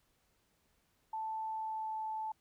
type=tone with pitch glide; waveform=sine; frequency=880 to 873.9 Hz; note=A5 to A5; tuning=0 to -12 cents; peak=-36 dBFS; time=1.13-2.32 s; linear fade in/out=5 ms; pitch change=-12 cents; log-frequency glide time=1.47-1.97 s; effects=pink hiss -75 dBFS RMS until 2.4 s